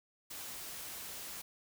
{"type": "noise", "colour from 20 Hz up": "white", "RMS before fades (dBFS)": -45, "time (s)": [0.3, 1.42], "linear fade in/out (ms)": 10, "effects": []}